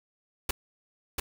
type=noise with echo; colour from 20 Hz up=pink; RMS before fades=-26 dBFS; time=0.49-0.51 s; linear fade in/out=5 ms; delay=690 ms; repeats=1; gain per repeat=-3 dB; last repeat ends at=1.2 s; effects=none